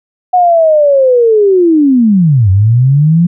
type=linear two-way sweep; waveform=sine; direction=down then up; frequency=736 to 91.6 to 176.2 Hz; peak=-4 dBFS; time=0.33-3.27 s; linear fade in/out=10 ms; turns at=2.5 s; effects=none